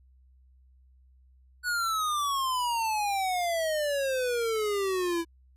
square exponential sweep, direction down, 1484 to 329.6 Hz, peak -27 dBFS, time 1.63-5.25 s, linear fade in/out 50 ms, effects added 64 Hz sine -56 dBFS peak until 5.56 s + resampled to 32000 Hz

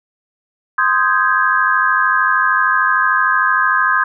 sine chord, Ab major seventh, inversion first, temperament equal with one note detuned, 1042.3 / 1244.5 / 1568 / 1661.2 Hz, C6 / Eb6 / G6 / Ab6, -7 / 0 / 0 / 0 cents, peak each -17 dBFS, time 0.78-4.04 s, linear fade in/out 5 ms, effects none

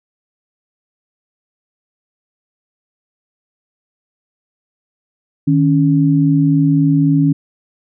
sine tone pair together, 155.1 / 278.8 Hz, D#3 / C#4, -5 / +10 cents, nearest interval minor seventh, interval 1015 cents, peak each -12 dBFS, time 5.47-7.33 s, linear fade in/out 10 ms, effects none

